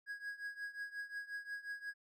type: tone with tremolo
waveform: triangle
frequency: 1652 Hz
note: G#6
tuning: 10 cents flat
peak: -37 dBFS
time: 0.06-1.94 s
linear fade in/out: 50 ms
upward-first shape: triangle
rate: 5.6 Hz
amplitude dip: 90%
effects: none